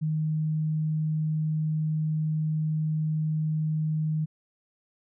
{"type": "tone", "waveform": "sine", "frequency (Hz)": 155.56, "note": "D#3", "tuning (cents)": 0, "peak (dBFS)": -24, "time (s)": [0.01, 4.26], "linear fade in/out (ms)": 20, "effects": []}